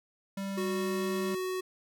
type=tone; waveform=square; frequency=196 Hz; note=G3; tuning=in tune; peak=-34 dBFS; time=0.37-1.35 s; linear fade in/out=5 ms
type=tone with pitch glide; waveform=square; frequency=368.8 to 371.2 Hz; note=F#4 to F#4; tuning=-6 to +6 cents; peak=-32 dBFS; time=0.57-1.61 s; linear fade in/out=10 ms; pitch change=+12 cents; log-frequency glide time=0.69-1.08 s
effects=none